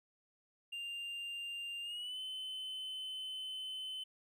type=tone with pitch glide; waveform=triangle; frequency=2794 to 3047 Hz; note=F7 to G7; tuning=0 to -50 cents; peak=-39 dBFS; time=0.72-4.04 s; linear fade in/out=10 ms; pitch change=+150 cents; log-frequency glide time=1.82-2.19 s; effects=none